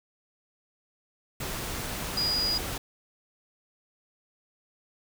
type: tone in noise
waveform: sine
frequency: 4899 Hz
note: D#8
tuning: 28 cents flat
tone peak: -25 dBFS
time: 2.17-2.58 s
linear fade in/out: 5 ms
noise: pink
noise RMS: -34 dBFS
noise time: 1.4-2.78 s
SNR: +6 dB
effects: none